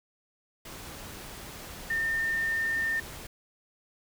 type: tone in noise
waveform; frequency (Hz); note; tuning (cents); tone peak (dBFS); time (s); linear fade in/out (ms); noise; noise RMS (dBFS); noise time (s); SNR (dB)
sine; 1811; A6; +49; -26; 1.9-3; 5; pink; -43; 0.65-3.27; +14
effects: none